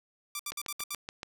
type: tone bursts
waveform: 5% pulse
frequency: 1174.7 Hz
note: D6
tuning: in tune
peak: -22 dBFS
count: 6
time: 0.35-0.949 s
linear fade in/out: 2 ms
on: 44 ms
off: 67 ms
type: click train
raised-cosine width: 0.2 ms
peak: -21 dBFS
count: 6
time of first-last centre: 0.52-1.231 s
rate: 7.03 Hz
effects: none